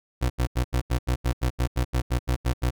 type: tone bursts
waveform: 30% pulse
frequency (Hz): 62.3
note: B1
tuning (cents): +16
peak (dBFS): -18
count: 15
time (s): 0.21-2.708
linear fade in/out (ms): 20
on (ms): 90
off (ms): 82
effects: none